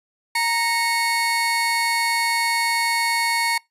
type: tone pair together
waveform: 30% pulse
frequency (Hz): 929 / 2200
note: A#5 / C#7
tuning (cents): -6 / -14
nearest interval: octave + minor third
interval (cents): 1492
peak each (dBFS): -19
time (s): 0.35-3.58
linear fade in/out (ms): 5
effects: noise-tail reverb RT60 0.2 s tail -25 dB re dry + resampled to 32000 Hz